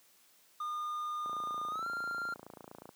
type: tone with pitch glide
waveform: triangle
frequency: 1216 to 1388.8 Hz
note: D#6 to F6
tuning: -40 to -10 cents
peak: -33 dBFS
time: 0.6-2.34 s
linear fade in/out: 5 ms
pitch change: +230 cents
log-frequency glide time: 1.69-1.88 s
type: click train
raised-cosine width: 1 ms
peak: -33 dBFS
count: 47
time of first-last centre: 1.26-2.891 s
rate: 28.2 Hz
effects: white hiss -65 dBFS RMS until 2.95 s + high-pass 150 Hz 12 dB/octave